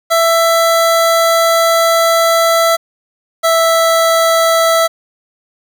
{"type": "tone pair in turn", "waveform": "25% pulse", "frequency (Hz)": [664, 659], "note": ["E5", "E5"], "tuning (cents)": [12, -1], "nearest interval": "unison", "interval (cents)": 13, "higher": "first", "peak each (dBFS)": -5, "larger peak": "neither", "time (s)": [[0.1, 2.77], [3.43, 4.88]], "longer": "first", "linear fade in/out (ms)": 20, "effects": ["7-bit"]}